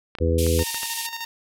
clicks, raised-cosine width 0.3 ms, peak -18 dBFS, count 6, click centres 0.152 / 0.186 / 0.466 / 0.592 / 0.745 / 0.832 s
harmonic tone, 82.7 Hz, E2, 6 cents sharp, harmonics 1 / 2 / 3 / 4 / 5 / 6, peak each -20 / -31 / -29 / -28 / -27 / -24 dBFS, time 0.2-0.64 s, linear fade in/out 20 ms
white band-pass noise, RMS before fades -31 dBFS, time 0.38-1.07 s, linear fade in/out 5 ms, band 2400 to 13000 Hz, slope 48 dB/octave
10% pulse tone with tremolo, 920 Hz, A#5, 23 cents flat, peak -20 dBFS, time 0.59-1.25 s, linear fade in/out 0 ms, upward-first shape square, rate 13 Hz, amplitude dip 55%
effects none

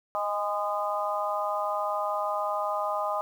harmonic tone with a mistuned harmonic, 205.1 Hz, G#3, 21 cents flat, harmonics 3 / 4 / 5 / 6, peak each -31 / -32 / -33 / -32 dBFS, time 0.15-3.21 s, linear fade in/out 0 ms, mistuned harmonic 3, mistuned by +19 cents, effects 9-bit

